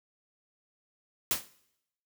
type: noise with exponential decay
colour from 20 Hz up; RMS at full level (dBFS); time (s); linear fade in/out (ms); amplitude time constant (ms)
white; -24; 1.31-1.49; 1; 37
effects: noise-tail reverb RT60 0.8 s tail -20 dB re dry